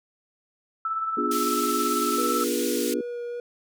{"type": "tone with tremolo", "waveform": "sine", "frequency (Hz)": 1318.5, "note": "E6", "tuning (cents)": 0, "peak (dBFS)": -23, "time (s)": [0.85, 2.44], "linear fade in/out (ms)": 2, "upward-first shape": "sine", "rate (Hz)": 18, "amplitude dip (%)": 45}
{"type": "chord", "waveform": "sine", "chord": "B diminished seventh", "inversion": "none", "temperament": "equal", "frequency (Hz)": [246.9, 293.7, 349.2, 415.3], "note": ["B3", "D4", "F4", "Ab4"], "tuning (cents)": [0, 0, 0, 0], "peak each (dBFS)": -30, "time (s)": [1.17, 3.01], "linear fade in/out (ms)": 5}
{"type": "band-pass noise", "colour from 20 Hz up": "white", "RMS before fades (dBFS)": -33, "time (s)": [1.31, 2.94], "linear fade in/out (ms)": 5, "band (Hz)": [2500, 12000], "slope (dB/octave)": 12}
{"type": "tone with vibrato", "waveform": "triangle", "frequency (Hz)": 480.3, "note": "B4", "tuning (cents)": -48, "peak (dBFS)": -28, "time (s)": [2.18, 3.4], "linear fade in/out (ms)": 2, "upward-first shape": "sine", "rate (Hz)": 2.6, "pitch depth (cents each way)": 8}
{"effects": []}